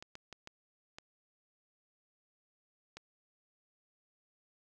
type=clicks; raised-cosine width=0.2 ms; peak=-29 dBFS; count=6; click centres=0.025 / 0.154 / 0.327 / 0.474 / 0.985 / 2.97 s; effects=none